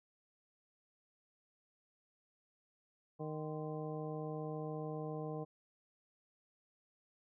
harmonic tone with a mistuned harmonic, 154.5 Hz, D#3, 12 cents flat, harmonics 1 / 2 / 3 / 4 / 5 / 7, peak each -43 / -47 / -44 / -49 / -50 / -54 dBFS, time 3.19-5.45 s, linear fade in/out 20 ms, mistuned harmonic 7, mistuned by -72 cents, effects none

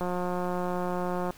click train, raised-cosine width 1 ms, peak -18 dBFS, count 233, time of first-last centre 0.01-1.306 s, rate 179 Hz, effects pink hiss -52 dBFS RMS until 1.37 s

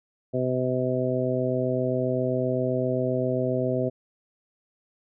harmonic tone, 127.6 Hz, C3, 43 cents flat, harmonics 1 / 2 / 3 / 4 / 5, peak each -29 / -29 / -29 / -29 / -29 dBFS, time 0.33-3.9 s, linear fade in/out 20 ms, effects none

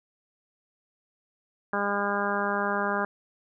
harmonic tone, 202.3 Hz, G#3, 45 cents flat, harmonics 1 / 2 / 3 / 4 / 5 / 6 / 7 / 8, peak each -33 / -33 / -33 / -33 / -33 / -33 / -33 / -33 dBFS, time 1.73-3.05 s, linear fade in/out 2 ms, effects none

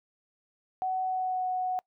sine tone with pitch glide, 749 to 738.3 Hz, F#5 to F#5, +21 to -4 cents, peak -27 dBFS, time 0.82-1.79 s, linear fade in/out 0 ms, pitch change -25 cents, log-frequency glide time 1.03-1.46 s, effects noise-tail reverb RT60 0.1 s tail -25 dB re dry

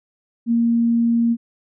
sine tone, 233.1 Hz, A#3, in tune, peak -14 dBFS, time 0.46-1.37 s, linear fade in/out 50 ms, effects none

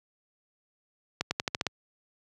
accelerating click train, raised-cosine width 0.2 ms, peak -10 dBFS, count 7, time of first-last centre 1.21-1.667 s, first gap 100 ms, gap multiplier 0.89, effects high-pass 80 Hz 12 dB/octave

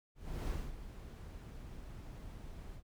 brown noise with ADSR envelope, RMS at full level -36 dBFS, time 0.15-2.83 s, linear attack 330 ms, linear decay 240 ms, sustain -12 dB, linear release 77 ms, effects none

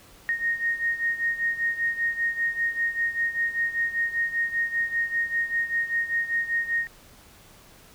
sine beating tone pair, 1857 / 1862.1 Hz, A#6 / A#6, -7 / -2 cents, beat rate 5.1 Hz, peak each -25 / -29 dBFS, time 0.29-6.87 s, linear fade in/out 0 ms, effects pink hiss -52 dBFS RMS until 7.94 s

